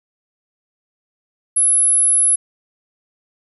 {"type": "tone", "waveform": "sine", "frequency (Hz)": 10960, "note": "F9", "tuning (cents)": -34, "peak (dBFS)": -11, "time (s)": [1.56, 2.36], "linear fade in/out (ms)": 10, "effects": []}